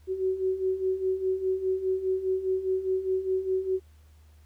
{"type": "beating tone pair", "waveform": "sine", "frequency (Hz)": [373.2, 378.1], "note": ["F#4", "F#4"], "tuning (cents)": [15, 38], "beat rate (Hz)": 4.9, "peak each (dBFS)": [-31, -26], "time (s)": [0.07, 3.8], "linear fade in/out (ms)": 50, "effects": ["added 76 Hz sine -52 dBFS peak until 4.45 s", "pink hiss -66 dBFS RMS until 4.45 s"]}